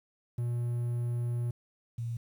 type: tone pair in turn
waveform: triangle / sine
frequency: 120 / 117.06 Hz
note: B2 / A#2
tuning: -49 / +8 cents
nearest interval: unison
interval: 43 cents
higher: first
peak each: -27 / -32 dBFS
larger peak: first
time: 0.38-1.51 / 1.98-2.17 s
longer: first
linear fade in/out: 5 ms
effects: 10-bit